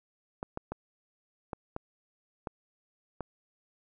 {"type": "clicks", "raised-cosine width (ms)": 1, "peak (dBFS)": -21, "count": 7, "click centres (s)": [0.429, 0.574, 0.72, 1.532, 1.764, 2.472, 3.207], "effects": []}